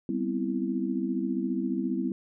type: chord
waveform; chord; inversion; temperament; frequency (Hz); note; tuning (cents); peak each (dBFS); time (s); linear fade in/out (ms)
sine; C major seventh; second; equal; 196 / 246.9 / 261.6 / 329.6; G3 / B3 / C4 / E4; 0 / 0 / 0 / 0; -32; 0.09-2.12; 2
effects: none